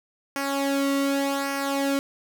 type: tone with flanger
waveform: sawtooth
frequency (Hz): 277.2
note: C#4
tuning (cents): 0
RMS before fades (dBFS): -25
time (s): 0.36-1.99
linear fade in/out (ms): 0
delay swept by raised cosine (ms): 0.26 to 1.25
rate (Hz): 0.86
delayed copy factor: -0.65
effects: none